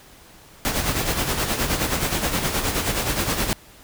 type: noise with tremolo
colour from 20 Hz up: pink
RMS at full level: -21 dBFS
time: 0.65-3.53 s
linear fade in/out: 0 ms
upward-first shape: sine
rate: 9.5 Hz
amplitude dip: 55%
effects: pink hiss -48 dBFS RMS until 3.83 s